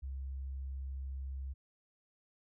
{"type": "tone", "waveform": "sine", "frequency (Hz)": 67, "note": "C2", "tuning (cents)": 42, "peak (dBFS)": -38, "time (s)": [0.02, 1.54], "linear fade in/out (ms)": 20, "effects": []}